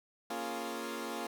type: chord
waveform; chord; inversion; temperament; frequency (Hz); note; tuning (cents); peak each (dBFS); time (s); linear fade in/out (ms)
15% pulse; Bb minor seventh; none; equal; 233.1 / 277.2 / 349.2 / 415.3; Bb3 / Db4 / F4 / Ab4; 0 / 0 / 0 / 0; -35 / -37 / -35 / -39; 0.3-1.27; 5
effects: none